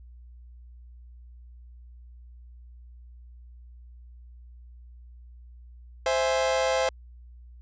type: chord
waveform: 40% pulse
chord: C augmented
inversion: none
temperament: equal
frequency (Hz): 523.3 / 659.3 / 830.6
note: C5 / E5 / G#5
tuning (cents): 0 / 0 / 0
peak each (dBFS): -24 / -27 / -30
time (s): 6.06-6.89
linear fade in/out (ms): 2
effects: added 60 Hz sine -45 dBFS peak until 7.61 s + resampled to 16000 Hz